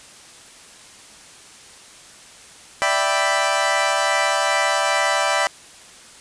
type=chord; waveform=20% pulse; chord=E minor seventh; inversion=third; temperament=equal; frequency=587.3 / 659.3 / 784 / 987.8 Hz; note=D5 / E5 / G5 / B5; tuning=0 / 0 / 0 / 0 cents; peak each=-18 dBFS; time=2.82-5.47 s; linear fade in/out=0 ms; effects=white hiss -44 dBFS RMS until 6.2 s + resampled to 22050 Hz